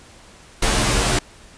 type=noise with comb filter; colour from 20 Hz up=pink; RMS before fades=-18 dBFS; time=0.62-1.19 s; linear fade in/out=5 ms; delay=12 ms; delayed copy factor=-0.75; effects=pink hiss -46 dBFS RMS until 1.57 s + resampled to 22050 Hz

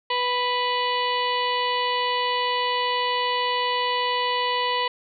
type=harmonic tone; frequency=493.9 Hz; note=B4; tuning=in tune; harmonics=1 / 2 / 4 / 5 / 6 / 7 / 8 / 9; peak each=-29 / -24 / -30 / -36 / -29 / -37 / -36 / -37 dBFS; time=0.1-4.88 s; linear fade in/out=5 ms; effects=none

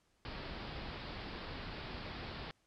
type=low-pass noise; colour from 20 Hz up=pink; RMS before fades=-45 dBFS; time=0.25-2.51 s; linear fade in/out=0 ms; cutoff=5000 Hz; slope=96 dB/octave; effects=pink hiss -75 dBFS RMS until 2.66 s + low-pass 9000 Hz 12 dB/octave

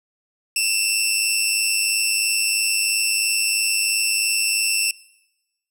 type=tone pair together; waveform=15% pulse; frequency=2624 / 2727 Hz; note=E7 / F7; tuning=-9 / -42 cents; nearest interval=minor second; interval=67 cents; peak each=-14 dBFS; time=0.56-4.91 s; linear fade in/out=2 ms; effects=noise-tail reverb RT60 1.0 s tail -22 dB re dry

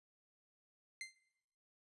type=tone with exponential decay; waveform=sawtooth; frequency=2083 Hz; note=C7; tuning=8 cents flat; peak=-37 dBFS; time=1.01-1.18 s; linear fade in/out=1 ms; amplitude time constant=36 ms; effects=noise-tail reverb RT60 0.9 s tail -20 dB re dry + resampled to 24000 Hz

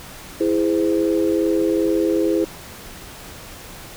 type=chord; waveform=sine; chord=E augmented; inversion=none; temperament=just; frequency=329.6 / 412 / 515 Hz; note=E4 / G#4 / B#4; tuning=0 / -14 / -28 cents; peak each=-18 / -21 / -23 dBFS; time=0.4-2.45 s; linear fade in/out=10 ms; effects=pink hiss -38 dBFS RMS until 3.96 s

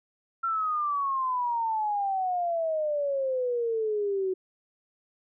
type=exponential sweep; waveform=sine; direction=down; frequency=1363 to 370 Hz; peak=-25 dBFS; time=0.43-4.34 s; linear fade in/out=10 ms; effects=none

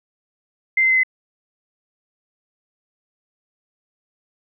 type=tone with pitch steps; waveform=sine; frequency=2083 / 2069 / 2054 / 2040 Hz; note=C7 / C7 / C7 / C7; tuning=-8 / -20 / -33 / -44 cents; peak=-13 dBFS; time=0.77-1.034 s; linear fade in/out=5 ms; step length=66 ms; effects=none

